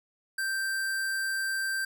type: tone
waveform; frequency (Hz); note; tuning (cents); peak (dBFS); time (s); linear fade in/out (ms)
square; 1568; G6; 0; -29; 0.38-1.85; 5
effects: none